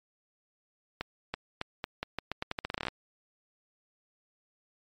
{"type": "accelerating click train", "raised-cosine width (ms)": 0.3, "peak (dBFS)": -16, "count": 19, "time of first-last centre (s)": [1.01, 2.883], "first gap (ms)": 330, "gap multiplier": 0.83, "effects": ["MP3 64 kbps"]}